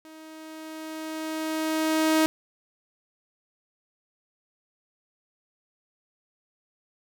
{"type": "tone with level ramp", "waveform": "sawtooth", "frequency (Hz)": 315.6, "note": "D#4", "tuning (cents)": 25, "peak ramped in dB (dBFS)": [-41, -14], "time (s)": [0.05, 2.26], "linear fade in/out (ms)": 0, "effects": []}